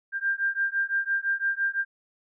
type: beating tone pair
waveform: sine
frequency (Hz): 1589 / 1594.9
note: G6 / G6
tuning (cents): +23 / +29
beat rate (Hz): 5.9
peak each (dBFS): -27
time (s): 0.12-1.85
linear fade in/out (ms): 50
effects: none